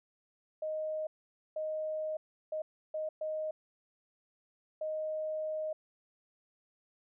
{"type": "tone bursts at uneven times", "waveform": "sine", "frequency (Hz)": 622.3, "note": "D#5", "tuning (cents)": 0, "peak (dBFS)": -33, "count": 6, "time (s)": [[0.62, 1.07], [1.56, 2.17], [2.52, 2.62], [2.94, 3.09], [3.21, 3.51], [4.81, 5.73]], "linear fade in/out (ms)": 5, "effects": []}